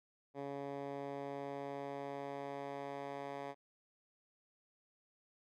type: tone with band-pass filter sweep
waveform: 10% pulse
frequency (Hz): 140.2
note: C#3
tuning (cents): +20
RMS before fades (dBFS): -44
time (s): 0.34-3.55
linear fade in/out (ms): 50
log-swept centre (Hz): 460 to 850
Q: 0.75
effects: none